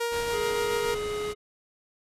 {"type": "tone with tremolo", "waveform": "sawtooth", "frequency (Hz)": 470, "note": "A#4", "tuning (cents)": 14, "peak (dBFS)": -22, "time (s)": [0, 0.95], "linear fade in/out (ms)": 10, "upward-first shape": "sine", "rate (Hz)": 7, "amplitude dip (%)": 25}
{"type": "low-pass noise", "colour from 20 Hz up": "pink", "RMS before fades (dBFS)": -40, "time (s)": [0.11, 1.34], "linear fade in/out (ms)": 20, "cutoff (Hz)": 11000, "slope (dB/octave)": 24}
{"type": "harmonic tone", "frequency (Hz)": 419.1, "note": "G#4", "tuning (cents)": 16, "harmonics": [1, 3, 5, 7, 9], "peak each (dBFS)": [-29, -39, -43, -46, -48], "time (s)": [0.31, 1.35], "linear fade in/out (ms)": 50}
{"effects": ["resampled to 32000 Hz"]}